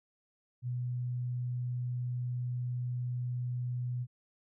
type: tone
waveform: sine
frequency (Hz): 123.5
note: B2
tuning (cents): 0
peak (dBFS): -32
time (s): 0.62-4.07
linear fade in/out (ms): 50
effects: none